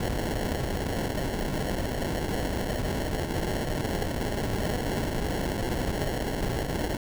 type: noise with sample-and-hold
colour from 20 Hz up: pink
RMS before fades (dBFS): -29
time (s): 0-6.97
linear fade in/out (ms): 5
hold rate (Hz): 1225
effects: none